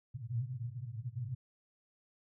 pink band-pass noise, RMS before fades -40 dBFS, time 0.14-1.35 s, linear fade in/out 10 ms, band 110 to 130 Hz, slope 96 dB/octave, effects none

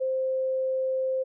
sine tone, 523.3 Hz, C5, in tune, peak -24 dBFS, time 0-1.24 s, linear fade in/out 20 ms, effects none

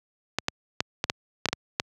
clicks, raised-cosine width 0.2 ms, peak -6 dBFS, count 9, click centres 0.386 / 0.484 / 0.805 / 1.041 / 1.099 / 1.457 / 1.487 / 1.53 / 1.799 s, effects high-pass 80 Hz 12 dB/octave

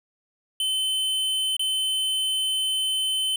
square tone with dropouts, 3060 Hz, G7, 42 cents flat, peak -23 dBFS, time 0.6-3.36 s, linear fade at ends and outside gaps 2 ms, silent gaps 1.567-1.594 s, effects none

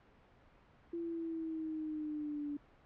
sine exponential sweep, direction down, 340 to 288.8 Hz, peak -37 dBFS, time 0.93-2.57 s, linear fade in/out 5 ms, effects pink hiss -64 dBFS RMS until 2.85 s + low-pass 2000 Hz 12 dB/octave

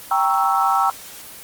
sine chord, G diminished seventh, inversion none, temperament equal, 784 / 932.3 / 1108.7 / 1318.5 Hz, G5 / Bb5 / Db6 / Fb6, 0 / 0 / 0 / 0 cents, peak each -19 / -22 / -23 / -19 dBFS, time 0.11-0.9 s, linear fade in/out 2 ms, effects white hiss -38 dBFS RMS until 1.43 s + Opus 24 kbps

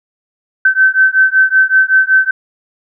sine beating tone pair, 1535 / 1540.3 Hz, G6 / G6, -37 / -31 cents, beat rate 5.3 Hz, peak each -10 dBFS, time 0.65-2.31 s, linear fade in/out 5 ms, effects none

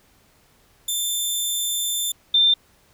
15% pulse / sine tone pair in turn, 3552 / 3583 Hz, A7 / A7, +16 / +31 cents, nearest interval unison, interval 15 cents, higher second, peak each -15 / -13 dBFS, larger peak second, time 0.88-2.12 / 2.34-2.54 s, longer first, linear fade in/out 5 ms, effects pink hiss -58 dBFS RMS until 2.93 s

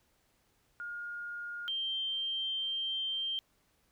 sine tone pair in turn, 1423 / 3149 Hz, F6 / G7, +32 / +7 cents, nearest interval octave + major second, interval 1375 cents, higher second, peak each -38 / -32 dBFS, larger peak second, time 0.8-1.68 / 1.68-3.39 s, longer second, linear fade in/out 0 ms, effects pink hiss -72 dBFS RMS until 3.91 s

